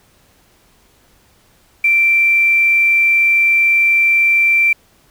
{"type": "tone with quantisation", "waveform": "sine", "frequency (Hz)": 2349, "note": "D7", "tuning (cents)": 0, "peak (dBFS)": -9, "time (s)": [1.84, 4.73], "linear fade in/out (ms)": 5, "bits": 6, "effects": ["pink hiss -53 dBFS RMS until 5.1 s"]}